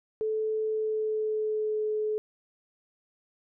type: tone with pitch glide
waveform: sine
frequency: 435.4 to 428.2 Hz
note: A4 to A4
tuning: -18 to -47 cents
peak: -26 dBFS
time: 0.21-2.18 s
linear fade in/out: 0 ms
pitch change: -29 cents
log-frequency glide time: 0.67-1.85 s
effects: none